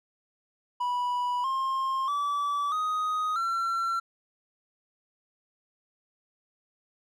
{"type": "tone with pitch steps", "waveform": "triangle", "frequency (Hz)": [981, 1063.6, 1153.2, 1250.3, 1355.7], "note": ["B5", "C6", "D6", "D#6", "E6"], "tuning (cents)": [-12, 28, -32, 8, 48], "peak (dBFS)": -24, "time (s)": [0.8, 4], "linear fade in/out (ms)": 10, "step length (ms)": 640, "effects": []}